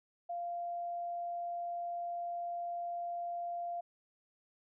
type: tone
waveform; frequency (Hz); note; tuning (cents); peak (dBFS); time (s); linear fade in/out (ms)
sine; 694; F5; -11; -36; 0.29-3.81; 10
effects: none